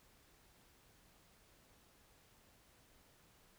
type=silence; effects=pink hiss -68 dBFS RMS until 3.58 s